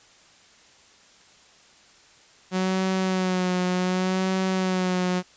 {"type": "tone with vibrato", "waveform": "sawtooth", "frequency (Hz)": 185, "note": "F#3", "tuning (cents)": 0, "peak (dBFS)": -18, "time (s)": [2.51, 5.23], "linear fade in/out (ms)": 50, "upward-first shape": "sine", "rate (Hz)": 0.67, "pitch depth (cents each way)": 34, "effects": ["white hiss -54 dBFS RMS until 5.36 s", "resampled to 16000 Hz"]}